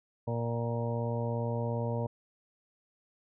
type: harmonic tone with a mistuned harmonic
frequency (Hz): 117.3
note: A#2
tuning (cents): +11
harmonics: 1 / 2 / 3 / 4 / 5 / 6 / 7 / 8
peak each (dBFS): -32 / -38 / -47 / -37 / -38 / -48 / -47 / -42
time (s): 0.27-2.07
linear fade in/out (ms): 10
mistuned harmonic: 7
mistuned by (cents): -25
effects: none